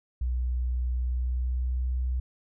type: tone with pitch glide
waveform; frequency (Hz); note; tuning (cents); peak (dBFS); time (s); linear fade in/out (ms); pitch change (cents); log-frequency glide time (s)
sine; 61.74 to 62.89; B1 to B1; 0 to +32; -25; 0.21-2.2; 5; +32; 0.98-1.9
effects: none